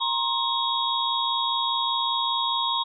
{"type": "tone cluster", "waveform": "sine", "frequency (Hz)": [937, 1062, 3354, 3746], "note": ["A#5", "C6", "G#7", "A#7"], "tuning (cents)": [9, 25, 16, 8], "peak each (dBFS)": -28, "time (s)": [0, 2.84], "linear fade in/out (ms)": 20, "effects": []}